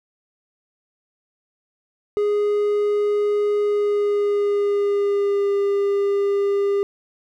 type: tone with pitch glide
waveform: triangle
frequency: 414 to 401.1 Hz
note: G#4 to G4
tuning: -5 to +40 cents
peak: -15 dBFS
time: 2.17-6.83 s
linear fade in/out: 0 ms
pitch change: -55 cents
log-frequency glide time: 3.61-5.53 s
effects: none